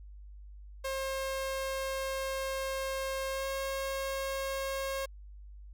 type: tone with pitch glide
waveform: sawtooth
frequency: 535 to 540.9 Hz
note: C5 to C#5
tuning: +38 to -43 cents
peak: -29 dBFS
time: 0.84-5.06 s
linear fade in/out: 10 ms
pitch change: +19 cents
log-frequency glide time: 3.3-3.49 s
effects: added 50 Hz sine -46 dBFS peak until 5.73 s